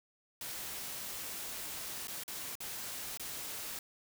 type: noise with dropouts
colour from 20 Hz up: white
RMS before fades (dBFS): -42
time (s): 0.41-3.79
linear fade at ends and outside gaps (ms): 2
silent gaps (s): 2.072-2.081 / 2.236-2.279 / 2.554-2.604 / 3.174-3.196
effects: none